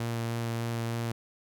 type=tone with vibrato; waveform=sawtooth; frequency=116.2 Hz; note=A#2; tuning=5 cents flat; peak=-26 dBFS; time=0-1.12 s; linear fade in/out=5 ms; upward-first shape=sine; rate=3.3 Hz; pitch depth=11 cents each way; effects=none